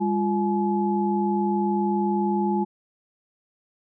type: tone cluster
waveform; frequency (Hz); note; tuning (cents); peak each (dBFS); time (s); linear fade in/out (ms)
sine; 202.4 / 349.7 / 850; G#3 / F4 / G#5; -44 / +2 / +40; -23 / -26 / -26; 0-2.65; 20
effects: none